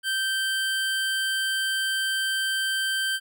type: tone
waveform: 25% pulse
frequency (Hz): 1560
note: G6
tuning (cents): -9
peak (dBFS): -20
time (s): 0.03-3.2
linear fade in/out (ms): 50
effects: none